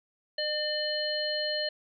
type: harmonic tone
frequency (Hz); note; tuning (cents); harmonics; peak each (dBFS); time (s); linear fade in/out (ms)
600; D5; +37; 1 / 3 / 5 / 7; -32 / -36 / -36 / -32; 0.38-1.69; 5
effects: none